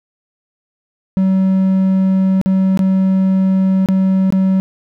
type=tone with dropouts; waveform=triangle; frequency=190 Hz; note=F#3; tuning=46 cents sharp; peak=-8 dBFS; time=1.17-4.6 s; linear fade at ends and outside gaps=0 ms; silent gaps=2.414-2.46 / 2.774-2.792 / 3.86-3.887 / 4.304-4.324 s; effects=none